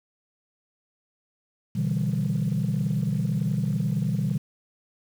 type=chord; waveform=sine; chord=E minor seventh; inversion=second; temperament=equal; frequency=123.47 / 146.83 / 164.81 / 196 Hz; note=B2 / D3 / E3 / G3; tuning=0 / 0 / 0 / 0 cents; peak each=-27 dBFS; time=1.75-4.38 s; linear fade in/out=10 ms; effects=tanh soft clip ceiling -17 dBFS + 8-bit